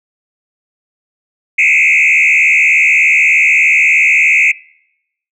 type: tone with frequency modulation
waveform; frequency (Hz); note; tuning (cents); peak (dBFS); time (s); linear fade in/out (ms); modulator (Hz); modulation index
sine; 2345; D7; -3; -5; 1.58-4.52; 10; 76.7; 3.4
effects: noise-tail reverb RT60 0.8 s tail -23 dB re dry + tanh soft clip ceiling -4 dBFS